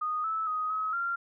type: tone with pitch steps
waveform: sine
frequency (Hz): 1238 / 1308 / 1252 / 1278 / 1383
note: D#6 / E6 / D#6 / D#6 / F6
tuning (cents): -9 / -14 / +10 / +46 / -17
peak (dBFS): -28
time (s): 0.01-1.16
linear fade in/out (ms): 10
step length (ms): 230
effects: none